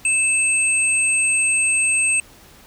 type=tone pair together; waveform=sine; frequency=2626 / 8393 Hz; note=E7 / C9; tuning=-7 / +4 cents; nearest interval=octave + minor sixth; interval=2011 cents; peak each=-18 dBFS; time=0.05-2.2 s; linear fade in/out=2 ms; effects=pink hiss -47 dBFS RMS until 2.66 s